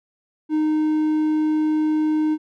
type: tone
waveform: triangle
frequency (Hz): 308.6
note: D#4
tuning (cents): -14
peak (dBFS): -15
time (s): 0.49-2.38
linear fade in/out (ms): 50
effects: none